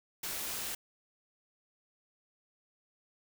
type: noise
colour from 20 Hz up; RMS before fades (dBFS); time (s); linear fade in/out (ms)
white; -38; 0.23-0.75; 5
effects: none